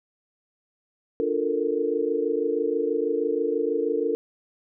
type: chord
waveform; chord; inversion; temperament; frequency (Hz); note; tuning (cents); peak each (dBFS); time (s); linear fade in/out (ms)
sine; Bb major seventh; first; equal; 293.7 / 349.2 / 440 / 466.2; D4 / F4 / A4 / Bb4; 0 / 0 / 0 / 0; -30 / -30 / -26 / -26; 1.2-4.15; 0
effects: none